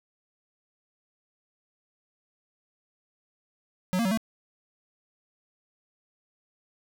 square tone with pitch steps, 183.6 / 232.3 / 188.9 / 222.8 Hz, F#3 / A#3 / F#3 / A3, -13 / -6 / +36 / +22 cents, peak -24 dBFS, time 3.93-4.174 s, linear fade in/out 0 ms, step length 61 ms, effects none

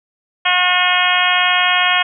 harmonic tone, 360.9 Hz, F#4, 43 cents flat, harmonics 2 / 3 / 4 / 5 / 6 / 7 / 8 / 9, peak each -20 / -20 / -20 / -20 / -20 / -20 / -20 / -20 dBFS, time 0.45-2.03 s, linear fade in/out 10 ms, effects none

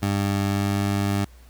20% pulse tone, 99.9 Hz, G2, 33 cents sharp, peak -16 dBFS, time 0.02-1.25 s, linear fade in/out 10 ms, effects added 60 Hz sine -46 dBFS peak until 1.49 s + pink hiss -56 dBFS RMS until 1.49 s

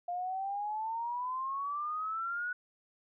sine exponential sweep, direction up, 698.5 to 1480 Hz, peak -33 dBFS, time 0.08-2.53 s, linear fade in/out 5 ms, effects none

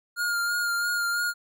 square tone with vibrato, 1414 Hz, F6, 21 cents sharp, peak -25 dBFS, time 0.16-1.34 s, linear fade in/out 50 ms, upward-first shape sine, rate 3 Hz, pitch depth 24 cents each way, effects none

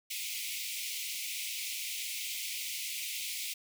pink high-pass noise, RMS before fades -38 dBFS, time 0.1-3.54 s, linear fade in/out 10 ms, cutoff 2100 Hz, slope 96 dB/octave, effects none

